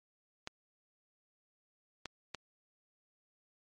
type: clicks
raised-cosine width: 0.2 ms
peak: -22 dBFS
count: 3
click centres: 0.474 / 2.057 / 2.347 s
effects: MP3 48 kbps